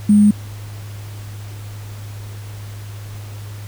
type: tone with sample-and-hold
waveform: sine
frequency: 207.7 Hz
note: G#3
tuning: in tune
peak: -7 dBFS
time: 0.09-0.31 s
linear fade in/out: 5 ms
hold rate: 8820 Hz
effects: added 103 Hz sine -29 dBFS peak until 3.67 s + pink hiss -41 dBFS RMS until 3.67 s